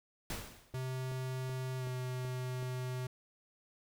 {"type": "noise with exponential decay", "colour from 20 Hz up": "pink", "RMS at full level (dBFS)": -38, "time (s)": [0.3, 0.86], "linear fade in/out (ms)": 2, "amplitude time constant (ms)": 120}
{"type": "tone with pitch glide", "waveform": "square", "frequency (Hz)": [129.5, 127.13], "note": ["C3", "C3"], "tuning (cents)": [-17, -49], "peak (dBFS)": -37, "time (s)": [0.74, 3.07], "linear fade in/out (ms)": 5, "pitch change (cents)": -32, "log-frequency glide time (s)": [1.78, 1.85]}
{"type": "click train", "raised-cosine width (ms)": 2, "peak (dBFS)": -36, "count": 6, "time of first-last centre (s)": [0.74, 2.627], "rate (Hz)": 2.65}
{"effects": []}